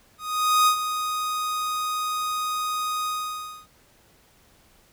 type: tone with ADSR envelope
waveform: 45% pulse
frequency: 1244.5 Hz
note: D#6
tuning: in tune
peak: -15 dBFS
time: 0.18-3.67 s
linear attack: 490 ms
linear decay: 85 ms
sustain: -10 dB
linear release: 600 ms
effects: pink hiss -58 dBFS RMS until 4.92 s